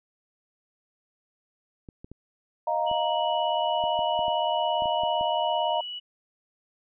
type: clicks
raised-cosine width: 3 ms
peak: -29 dBFS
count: 12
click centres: 1.888 / 2.045 / 2.116 / 2.914 / 3.839 / 3.991 / 4.192 / 4.282 / 4.822 / 4.857 / 5.035 / 5.211 s
type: chord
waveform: sine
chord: Eb suspended second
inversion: none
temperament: just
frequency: 622.3 / 700 / 933.4 Hz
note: Eb5 / F5 / Bb5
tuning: 0 / +4 / +2 cents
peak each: -28 / -28 / -27 dBFS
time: 2.67-5.81 s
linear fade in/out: 5 ms
type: tone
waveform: sine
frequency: 2942 Hz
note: F#7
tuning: 11 cents flat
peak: -33 dBFS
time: 2.86-6 s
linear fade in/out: 20 ms
effects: none